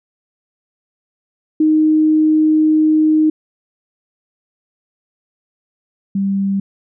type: tone pair in turn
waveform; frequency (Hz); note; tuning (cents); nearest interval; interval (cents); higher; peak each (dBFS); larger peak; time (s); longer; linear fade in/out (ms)
sine; 310.6 / 196.31; D#4 / G3; -3 / +3; minor sixth; 794; first; -9 / -14; first; 1.6-3.3 / 6.15-6.6; first; 5
effects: none